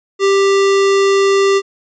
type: tone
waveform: square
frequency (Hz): 393.6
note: G4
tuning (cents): +7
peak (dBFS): -10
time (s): 0.19-1.62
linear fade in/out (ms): 50
effects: resampled to 16000 Hz